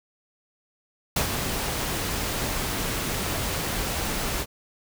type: noise with ADSR envelope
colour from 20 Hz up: pink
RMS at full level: -22 dBFS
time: 1.16-4.46 s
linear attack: 5 ms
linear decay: 100 ms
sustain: -6 dB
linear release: 48 ms
effects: none